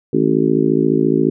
harmonic tone with a mistuned harmonic, 54.4 Hz, A1, 19 cents flat, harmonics 3 / 4 / 5 / 6 / 7 / 8, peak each -21 / -21 / -17 / -19 / -17 / -23 dBFS, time 0.13-1.3 s, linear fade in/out 5 ms, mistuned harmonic 3, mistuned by -87 cents, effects none

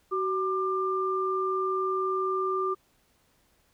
sine tone pair together, 377.6 / 1192 Hz, F#4 / D6, +35 / +25 cents, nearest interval octave + minor sixth, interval 1990 cents, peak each -28 / -28 dBFS, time 0.11-2.75 s, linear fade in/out 20 ms, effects pink hiss -67 dBFS RMS until 3.73 s

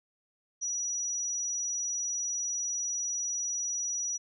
sine tone, 5840 Hz, F#8, 24 cents flat, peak -30 dBFS, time 0.61-4.18 s, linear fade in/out 20 ms, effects none

